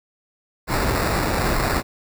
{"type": "noise with sample-and-hold", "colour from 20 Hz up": "pink", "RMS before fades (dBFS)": -21, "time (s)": [0.67, 1.83], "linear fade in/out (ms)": 50, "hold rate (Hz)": 3150, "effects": []}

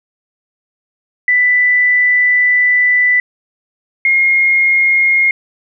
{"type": "tone pair in turn", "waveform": "sine", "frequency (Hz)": [1985, 2142], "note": ["B6", "C7"], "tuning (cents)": [8, 40], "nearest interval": "minor second", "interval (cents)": 132, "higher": "second", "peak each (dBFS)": -8, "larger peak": "neither", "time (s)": [[1.28, 3.2], [4.05, 5.31]], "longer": "first", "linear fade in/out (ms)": 2, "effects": []}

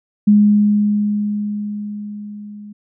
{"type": "tone with level ramp", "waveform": "sine", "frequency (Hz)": 207.7, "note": "G#3", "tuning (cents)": 0, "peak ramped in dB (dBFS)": [-6, -32], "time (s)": [0.27, 2.73], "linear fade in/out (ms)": 10, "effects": []}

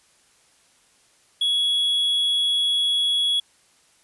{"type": "tone", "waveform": "triangle", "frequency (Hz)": 3355, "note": "G#7", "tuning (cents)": 17, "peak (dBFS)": -17, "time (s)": [1.41, 3.4], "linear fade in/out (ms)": 5, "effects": ["white hiss -59 dBFS RMS until 4.03 s", "resampled to 24000 Hz"]}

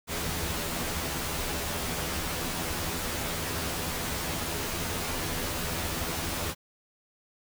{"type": "noise with comb filter", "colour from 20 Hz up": "pink", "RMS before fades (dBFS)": -32, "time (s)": [0.07, 6.55], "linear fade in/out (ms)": 50, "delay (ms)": 12, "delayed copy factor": 0.75, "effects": []}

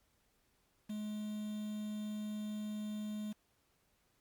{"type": "tone with quantisation", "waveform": "triangle", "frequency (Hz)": 211.7, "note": "G#3", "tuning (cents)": 33, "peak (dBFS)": -36, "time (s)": [0.89, 3.33], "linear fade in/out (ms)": 10, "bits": 9, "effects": ["pink hiss -75 dBFS RMS until 4.2 s", "MP3 96 kbps"]}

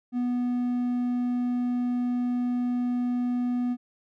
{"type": "tone", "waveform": "triangle", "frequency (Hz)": 245.5, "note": "B3", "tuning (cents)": -10, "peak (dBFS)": -22, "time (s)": [0.12, 3.77], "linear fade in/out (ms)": 50, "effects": []}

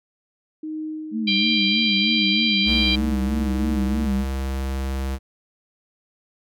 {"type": "tone with tremolo", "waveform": "sine", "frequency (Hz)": 311.1, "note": "D#4", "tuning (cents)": 0, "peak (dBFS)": -26, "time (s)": [0.63, 4.05], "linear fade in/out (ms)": 5, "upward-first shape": "sine", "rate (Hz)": 1.4, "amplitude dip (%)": 45}
{"type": "tone with vibrato", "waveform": "sine", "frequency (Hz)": 210, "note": "G#3", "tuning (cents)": 19, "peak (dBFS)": -22, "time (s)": [1.11, 4.25], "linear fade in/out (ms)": 50, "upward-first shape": "sine", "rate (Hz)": 3.2, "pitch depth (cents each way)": 120}
{"type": "harmonic tone", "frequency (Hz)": 791, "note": "G5", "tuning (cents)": 15, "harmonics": [3, 4, 5, 6], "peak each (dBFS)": [-23, -22, -24, -28], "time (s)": [1.27, 2.96], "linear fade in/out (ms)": 10}
{"type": "tone with pitch glide", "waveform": "square", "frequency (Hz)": [66.1, 66.71], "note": ["C2", "C2"], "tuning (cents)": [18, 34], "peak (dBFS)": -24, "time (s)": [2.65, 5.19], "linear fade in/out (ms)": 50, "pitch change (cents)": 16, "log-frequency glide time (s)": [3.06, 3.55]}
{"effects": []}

